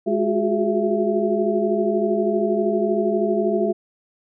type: tone cluster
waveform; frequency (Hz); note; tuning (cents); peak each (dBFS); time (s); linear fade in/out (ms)
sine; 209.1 / 359.5 / 372.1 / 415.5 / 668; G#3 / F#4 / F#4 / G#4 / E5; +12 / -50 / +10 / +1 / +23; -24; 0.06-3.73; 20
effects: none